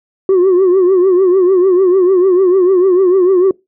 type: tone with vibrato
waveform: sine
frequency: 370 Hz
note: F#4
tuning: in tune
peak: -4 dBFS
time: 0.29-3.51 s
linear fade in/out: 2 ms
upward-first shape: triangle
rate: 6.7 Hz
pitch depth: 110 cents each way
effects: noise-tail reverb RT60 0.2 s tail -24 dB re dry + tanh soft clip ceiling -5 dBFS

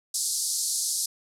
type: band-pass noise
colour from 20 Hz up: white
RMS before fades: -28 dBFS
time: 0.14-1.06 s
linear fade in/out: 5 ms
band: 4300 to 11000 Hz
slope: 48 dB/octave
effects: none

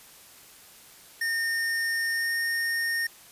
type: tone with pitch glide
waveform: square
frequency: 1827 to 1838.6 Hz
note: A#6 to A#6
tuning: -35 to -24 cents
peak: -26 dBFS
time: 1.21-3.07 s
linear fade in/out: 5 ms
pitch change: +11 cents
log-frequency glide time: 2.12-2.31 s
effects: white hiss -51 dBFS RMS until 3.31 s + resampled to 32000 Hz

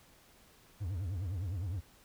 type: tone with vibrato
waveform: triangle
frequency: 92.2 Hz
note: F#2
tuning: 6 cents flat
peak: -32 dBFS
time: 0.8-1.81 s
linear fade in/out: 20 ms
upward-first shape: triangle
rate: 9.8 Hz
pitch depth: 270 cents each way
effects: pink hiss -62 dBFS RMS until 2.04 s

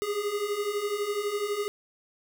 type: beating tone pair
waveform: square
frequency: 403.1 / 415.1 Hz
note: G4 / G#4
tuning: +48 / -1 cents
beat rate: 12 Hz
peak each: -34 / -30 dBFS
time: 0.02-1.68 s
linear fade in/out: 0 ms
effects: none

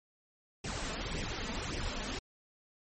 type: noise with flanger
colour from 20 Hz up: pink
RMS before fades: -37 dBFS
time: 0.64-2.19 s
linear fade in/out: 5 ms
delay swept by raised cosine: 0.35 to 4.65 ms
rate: 1.8 Hz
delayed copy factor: +0.65
effects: MP3 32 kbps

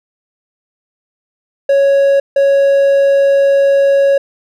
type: tone bursts at uneven times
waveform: triangle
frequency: 554.4 Hz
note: C#5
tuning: in tune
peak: -5 dBFS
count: 2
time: 1.69-2.2 / 2.36-4.18 s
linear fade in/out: 5 ms
effects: none

